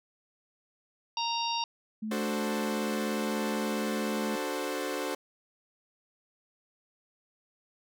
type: harmonic tone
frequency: 930 Hz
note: A#5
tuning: 4 cents flat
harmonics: 1 / 3 / 4 / 5 / 6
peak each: -31 / -36 / -37 / -38 / -39 dBFS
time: 1.17-1.64 s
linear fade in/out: 2 ms
type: tone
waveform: sine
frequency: 216.8 Hz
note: A3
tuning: 25 cents flat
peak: -32 dBFS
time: 2.02-4.36 s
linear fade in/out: 10 ms
type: chord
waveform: sawtooth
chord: D dominant seventh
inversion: none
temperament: equal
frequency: 293.7 / 370 / 440 / 523.3 Hz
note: D4 / F#4 / A4 / C5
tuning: 0 / 0 / 0 / 0 cents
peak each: -33 / -33 / -34 / -32 dBFS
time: 2.11-5.15 s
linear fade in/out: 5 ms
effects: none